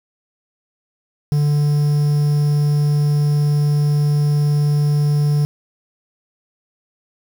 triangle tone with quantisation, 146.83 Hz, D3, in tune, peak -11 dBFS, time 1.32-5.45 s, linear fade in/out 0 ms, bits 6, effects none

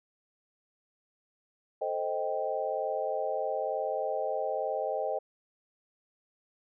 sine chord, A half-diminished seventh, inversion none, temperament equal, 440 / 523.3 / 622.3 / 784 Hz, A4 / C5 / Eb5 / G5, 0 / 0 / 0 / 0 cents, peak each -37 / -34 / -33 / -35 dBFS, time 1.81-5.19 s, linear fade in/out 10 ms, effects none

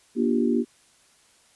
sine chord, G minor seventh, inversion first, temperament equal with one note detuned, 238.7 / 293.7 / 349.2 / 392 Hz, Bb3 / D4 / F4 / G4, +41 / 0 / 0 / 0 cents, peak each -22 / -27 / -27 / -27 dBFS, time 0.15-0.65 s, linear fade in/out 50 ms, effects white hiss -59 dBFS RMS until 1.55 s + resampled to 24000 Hz

